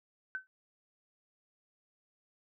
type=tone with exponential decay; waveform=sine; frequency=1526 Hz; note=G6; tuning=47 cents flat; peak=-31 dBFS; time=0.35-0.47 s; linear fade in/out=0 ms; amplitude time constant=24 ms; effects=none